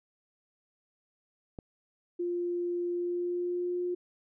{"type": "click", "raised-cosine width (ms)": 2, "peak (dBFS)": -27, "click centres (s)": 1.588}
{"type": "tone with pitch glide", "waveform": "sine", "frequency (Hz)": [350, 355.9], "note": ["F4", "F4"], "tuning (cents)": [4, 33], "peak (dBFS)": -29, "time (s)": [2.19, 3.95], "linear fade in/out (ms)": 10, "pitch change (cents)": 29, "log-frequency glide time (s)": [2.93, 3.83]}
{"effects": []}